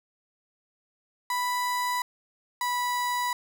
35% pulse tone pair in turn, 987.8 / 982.1 Hz, B5 / B5, 0 / -10 cents, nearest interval unison, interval 10 cents, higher first, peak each -24 dBFS, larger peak neither, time 1.3-2.02 / 2.61-3.33 s, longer neither, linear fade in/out 2 ms, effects 11-bit

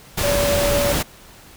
sine tone in noise, 573 Hz, D5, 43 cents flat, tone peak -18 dBFS, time 0.23-0.93 s, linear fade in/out 10 ms, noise pink, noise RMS -21 dBFS, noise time 0.17-1.03 s, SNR 0 dB, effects pink hiss -45 dBFS RMS until 1.56 s

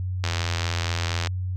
click train, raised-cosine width 0.2 ms, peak -9 dBFS, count 88, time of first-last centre 0.24-1.272 s, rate 84.3 Hz, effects added 92 Hz sine -25 dBFS peak until 1.56 s

